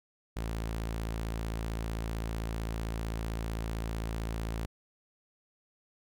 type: tone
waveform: sawtooth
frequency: 55.6 Hz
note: A1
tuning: 19 cents sharp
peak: -29 dBFS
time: 0.36-4.66 s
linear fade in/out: 10 ms
effects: none